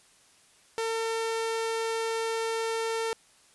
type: tone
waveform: sawtooth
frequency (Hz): 451.9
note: A4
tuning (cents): +46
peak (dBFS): -24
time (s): 0.78-3.13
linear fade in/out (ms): 0
effects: white hiss -60 dBFS RMS until 3.54 s + resampled to 24000 Hz